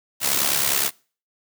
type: noise with amplitude modulation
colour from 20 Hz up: white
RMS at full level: -18 dBFS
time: 0.2-0.91 s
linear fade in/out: 50 ms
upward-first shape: sine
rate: 69.7 Hz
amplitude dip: 70%
effects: noise-tail reverb RT60 0.4 s tail -25 dB re dry + high-pass 100 Hz 12 dB/octave